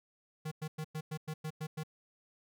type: tone bursts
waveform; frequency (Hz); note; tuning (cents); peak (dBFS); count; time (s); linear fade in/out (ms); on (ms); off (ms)
square; 155.56; D#3; 0; -37; 9; 0.45-1.835; 10; 65; 100
effects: none